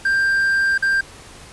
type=tone with dropouts; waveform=triangle; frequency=1585 Hz; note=G6; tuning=19 cents sharp; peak=-13 dBFS; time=0.05-1.01 s; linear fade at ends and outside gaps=5 ms; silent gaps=0.779-0.824 s; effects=pink hiss -41 dBFS RMS until 1.52 s + resampled to 24000 Hz